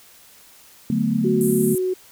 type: chord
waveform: sine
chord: B minor seventh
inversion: first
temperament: equal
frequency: 146.83 / 185 / 220 / 246.9 Hz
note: D3 / F#3 / A3 / B3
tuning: 0 / 0 / 0 / 0 cents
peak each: -26 / -26 / -20 / -24 dBFS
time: 0.9-1.75 s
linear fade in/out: 2 ms
type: tone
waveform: sine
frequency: 370 Hz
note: F#4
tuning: in tune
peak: -19 dBFS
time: 1.24-1.94 s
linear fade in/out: 10 ms
type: band-pass noise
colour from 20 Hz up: pink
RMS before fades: -31 dBFS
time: 1.41-1.78 s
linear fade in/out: 0 ms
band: 8500 to 13000 Hz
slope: 48 dB/octave
effects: white hiss -49 dBFS RMS until 2.11 s